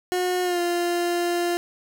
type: tone with pitch glide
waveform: 30% pulse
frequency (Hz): 362.3 to 348.1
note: F#4 to F4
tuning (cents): -36 to -6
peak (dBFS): -19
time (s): 0.12-1.57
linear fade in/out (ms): 0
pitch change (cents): -70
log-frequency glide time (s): 0.43-0.6
effects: none